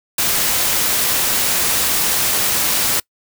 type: noise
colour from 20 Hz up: white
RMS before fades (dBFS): -17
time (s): 0.18-3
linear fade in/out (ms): 5
effects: noise-tail reverb RT60 0.1 s tail -25 dB re dry